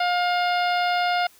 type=harmonic tone; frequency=710 Hz; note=F5; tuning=28 cents sharp; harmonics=1 / 2 / 3 / 4 / 5 / 6 / 7; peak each=-21 / -27 / -31 / -33 / -35 / -37 / -38 dBFS; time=0-1.27 s; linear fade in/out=5 ms; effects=white hiss -54 dBFS RMS until 1.39 s